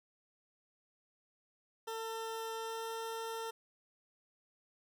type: tone with pitch glide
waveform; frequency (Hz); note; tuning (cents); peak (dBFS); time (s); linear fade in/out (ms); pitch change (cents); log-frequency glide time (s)
20% pulse; 449.4 to 452.3; A4 to A4; +37 to +48; -34; 1.87-3.51; 10; +11; 2.51-2.9
effects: none